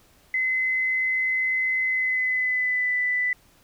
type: tone with pitch glide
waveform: sine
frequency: 2042 to 1989.6 Hz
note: C7 to B6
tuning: -43 to +12 cents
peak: -21 dBFS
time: 0.34-3.33 s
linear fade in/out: 2 ms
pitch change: -45 cents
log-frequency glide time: 1.85-2.98 s
effects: pink hiss -58 dBFS RMS until 3.63 s